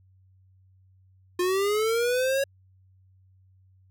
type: linear sweep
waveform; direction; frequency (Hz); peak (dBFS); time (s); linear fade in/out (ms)
square; up; 353 to 555; -23; 1.39-2.44; 5
effects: added 94 Hz sine -56 dBFS peak until 3.9 s

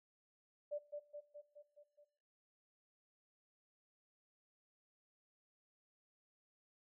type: tone with echo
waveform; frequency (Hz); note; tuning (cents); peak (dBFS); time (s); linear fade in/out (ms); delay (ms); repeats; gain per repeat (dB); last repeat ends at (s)
sine; 587.3; D5; 0; -38; 0.71-0.79; 20; 210; 6; -4; 2.05
effects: noise-tail reverb RT60 1.0 s tail -17 dB re dry

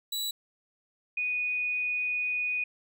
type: tone pair in turn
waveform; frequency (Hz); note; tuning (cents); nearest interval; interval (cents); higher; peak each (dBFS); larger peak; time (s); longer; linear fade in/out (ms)
sawtooth / sine; 3930 / 2476; B7 / D#7; -9 / -9; minor sixth; 800; first; -27; neither; 0.12-0.31 / 1.17-2.64; second; 5
effects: none

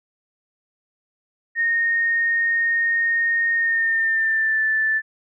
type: tone with pitch glide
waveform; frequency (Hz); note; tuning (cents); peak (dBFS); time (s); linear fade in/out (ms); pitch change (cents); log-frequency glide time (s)
sine; 1849 to 1758.4; A#6 to A6; -15 to -2; -17; 1.55-5.02; 50; -87; 3.55-4.62
effects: none

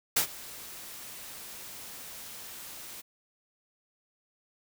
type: noise with ADSR envelope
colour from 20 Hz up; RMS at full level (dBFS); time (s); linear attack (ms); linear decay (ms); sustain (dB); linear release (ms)
white; -23; 0.16-3.02; 9; 95; -21; 20
effects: none

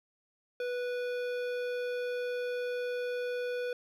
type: tone with hard clipping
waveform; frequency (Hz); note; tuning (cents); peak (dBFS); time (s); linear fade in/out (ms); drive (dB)
sine; 491.9; B4; -7; -34; 0.6-3.73; 2; 14
effects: none

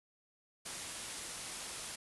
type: low-pass noise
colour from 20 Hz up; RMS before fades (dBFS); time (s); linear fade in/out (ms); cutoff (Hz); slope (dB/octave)
white; -45; 0.65-1.96; 10; 11000; 96
effects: none

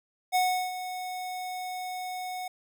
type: tone with ADSR envelope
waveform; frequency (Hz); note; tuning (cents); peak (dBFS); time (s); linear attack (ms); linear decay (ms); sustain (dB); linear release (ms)
square; 735; F#5; -12; -22; 0.32-2.48; 33; 360; -12; 5
effects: none

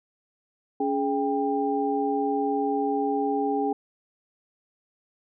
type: tone cluster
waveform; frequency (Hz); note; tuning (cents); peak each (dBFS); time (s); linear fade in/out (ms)
sine; 280.2 / 419.2 / 795; C#4 / G#4 / G5; +19 / +16 / +24; -27; 0.8-3.73; 5
effects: none

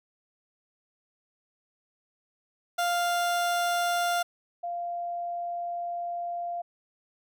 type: tone pair in turn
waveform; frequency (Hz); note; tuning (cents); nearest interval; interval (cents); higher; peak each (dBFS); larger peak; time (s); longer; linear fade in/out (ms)
30% pulse / sine; 698.5 / 694.9; F5 / F5; 0 / -9; unison; 9; first; -22 / -30; first; 2.78-4.23 / 4.63-6.62; second; 10
effects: none

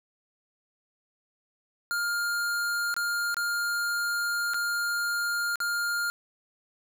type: tone with dropouts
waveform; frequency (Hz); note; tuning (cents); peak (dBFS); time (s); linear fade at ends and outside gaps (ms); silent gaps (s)
square; 1407; F6; +12; -27; 1.91-6.1; 0; 2.941-2.965 / 3.344-3.368 / 4.536-4.543 / 5.557-5.603
effects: none

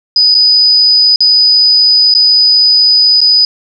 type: tone with dropouts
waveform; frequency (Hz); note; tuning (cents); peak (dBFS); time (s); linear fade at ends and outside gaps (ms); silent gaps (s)
sine; 4978; D#8; 0; -4; 0.16-3.45; 2; 0.344-0.349 / 1.16-1.205 / 2.14-2.149 / 3.206-3.214
effects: none

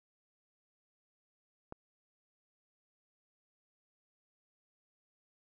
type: click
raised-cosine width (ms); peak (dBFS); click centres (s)
1; -29; 1.724
effects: none

